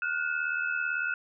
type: tone cluster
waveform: sine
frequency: 1424 / 1502 / 2606 Hz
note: F6 / F#6 / E7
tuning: +33 / +26 / -20 cents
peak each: -30 / -32 / -36 dBFS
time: 0.02-1.14 s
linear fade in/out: 2 ms
effects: none